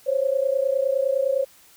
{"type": "tone pair together", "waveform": "sine", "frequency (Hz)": [525.2, 555], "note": ["C5", "C#5"], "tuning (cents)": [6, 2], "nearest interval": "minor second", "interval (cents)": 96, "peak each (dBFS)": -22, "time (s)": [0.06, 1.45], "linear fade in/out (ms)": 20, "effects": ["white hiss -53 dBFS RMS until 1.76 s"]}